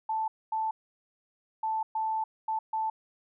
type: tone bursts at uneven times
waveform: sine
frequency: 880 Hz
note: A5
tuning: in tune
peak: -27 dBFS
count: 6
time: 0.09-0.28 / 0.52-0.71 / 1.63-1.83 / 1.95-2.24 / 2.48-2.59 / 2.73-2.9 s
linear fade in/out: 5 ms
effects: none